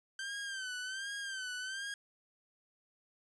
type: tone with vibrato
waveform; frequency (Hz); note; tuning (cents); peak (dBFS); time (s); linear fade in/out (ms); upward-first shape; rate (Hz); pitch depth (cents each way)
sawtooth; 1558; G6; -11; -35; 0.19-1.94; 2; sine; 1.3; 83
effects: resampled to 22050 Hz